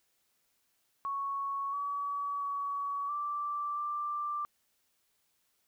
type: tone with pitch steps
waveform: sine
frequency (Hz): 1109 / 1138 / 1130 / 1171 / 1180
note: C#6 / C#6 / C#6 / D6 / D6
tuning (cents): 0 / +45 / +33 / -5 / +8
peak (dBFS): -32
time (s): 1.05-4.45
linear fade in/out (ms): 0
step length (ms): 680
effects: white hiss -75 dBFS RMS until 5.67 s